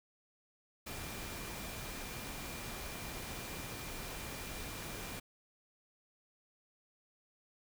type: tone in noise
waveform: sine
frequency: 2389 Hz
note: D7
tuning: 29 cents sharp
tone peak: -54 dBFS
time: 0.86-5.2 s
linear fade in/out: 10 ms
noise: pink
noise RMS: -44 dBFS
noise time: 0.86-5.2 s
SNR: -13 dB
effects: none